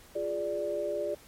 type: chord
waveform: sine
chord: D diminished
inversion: first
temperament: equal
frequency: 349.2 / 415.3 / 587.3 Hz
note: F4 / Ab4 / D5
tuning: 0 / 0 / 0 cents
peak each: -37 / -35 / -31 dBFS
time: 0.15-1.15 s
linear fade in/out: 10 ms
effects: pink hiss -55 dBFS RMS until 1.27 s + MP3 64 kbps